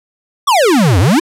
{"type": "exponential two-way sweep", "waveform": "square", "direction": "down then up", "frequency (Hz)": [1200, 82.41, 360.8], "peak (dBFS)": -8, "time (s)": [0.47, 1.2], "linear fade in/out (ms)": 10, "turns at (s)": 0.99, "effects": ["low-pass 12000 Hz 12 dB/octave"]}